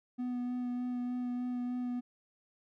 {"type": "tone with vibrato", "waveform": "triangle", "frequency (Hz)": 246.9, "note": "B3", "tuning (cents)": 0, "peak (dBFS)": -31, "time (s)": [0.18, 2.01], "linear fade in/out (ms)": 20, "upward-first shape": "sine", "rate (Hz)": 3.3, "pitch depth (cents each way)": 13, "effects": []}